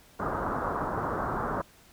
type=low-pass noise; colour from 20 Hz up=white; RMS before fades=-31 dBFS; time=0.19-1.62 s; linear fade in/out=10 ms; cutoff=1400 Hz; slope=48 dB/octave; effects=pink hiss -57 dBFS RMS until 1.92 s